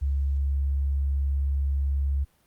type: tone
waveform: sine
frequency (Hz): 69.3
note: C#2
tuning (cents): 0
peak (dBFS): -22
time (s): 0.01-2.25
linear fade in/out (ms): 20
effects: pink hiss -65 dBFS RMS until 2.46 s + Opus 48 kbps